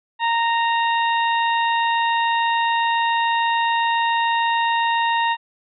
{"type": "harmonic tone", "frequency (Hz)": 927, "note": "A#5", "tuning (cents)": -10, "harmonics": [1, 2, 3, 4], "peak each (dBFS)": [-18, -24, -28, -30], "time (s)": [0.19, 5.37], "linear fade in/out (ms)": 50, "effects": []}